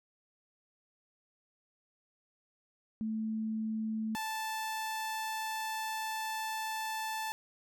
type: tone pair in turn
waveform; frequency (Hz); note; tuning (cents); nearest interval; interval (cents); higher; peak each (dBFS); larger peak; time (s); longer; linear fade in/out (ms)
sine / sawtooth; 219.6 / 878.4; A3 / A5; -3 / -3; 2 octaves; 2400; second; -32 / -31; second; 3.01-4.15 / 4.15-7.32; second; 0
effects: none